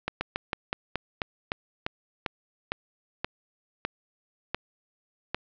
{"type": "slowing click train", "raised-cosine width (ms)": 0.3, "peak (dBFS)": -11, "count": 15, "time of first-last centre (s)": [0.08, 5.346], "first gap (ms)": 130, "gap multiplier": 1.15, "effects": ["low-pass 4000 Hz 12 dB/octave"]}